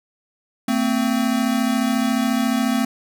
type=tone pair together; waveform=square; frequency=225.2 / 259.4 Hz; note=A3 / C4; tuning=+40 / -15 cents; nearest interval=major second; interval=245 cents; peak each=-21 dBFS; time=0.68-2.85 s; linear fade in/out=5 ms; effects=none